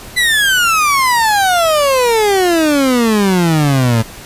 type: exponential sweep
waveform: 30% pulse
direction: down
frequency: 2015 to 109.8 Hz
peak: -7 dBFS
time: 0.16-4.03 s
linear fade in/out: 20 ms
effects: pink hiss -33 dBFS RMS until 4.25 s + resampled to 32000 Hz